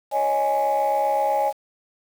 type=chord; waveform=sine; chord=C# suspended second; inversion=none; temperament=equal; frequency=554.4 / 622.3 / 830.6 Hz; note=C#5 / D#5 / G#5; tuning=0 / 0 / 0 cents; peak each=-23 / -24 / -19 dBFS; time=0.11-1.53 s; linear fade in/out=50 ms; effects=tanh soft clip ceiling -14 dBFS + 7-bit